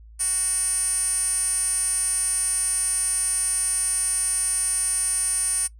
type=tone with band-pass filter; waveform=10% pulse; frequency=370 Hz; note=F#4; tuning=in tune; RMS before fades=-24 dBFS; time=0.19-5.68 s; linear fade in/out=20 ms; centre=9100 Hz; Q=9.4; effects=noise-tail reverb RT60 0.1 s tail -19 dB re dry + added 55 Hz sine -43 dBFS peak until 5.79 s